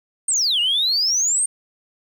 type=exponential two-way sweep; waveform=sine; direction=down then up; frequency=8870 to 2794 to 8870 Hz; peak=-15 dBFS; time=0.28-1.46 s; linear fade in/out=5 ms; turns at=0.6 s; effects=tanh soft clip ceiling -13 dBFS + 8-bit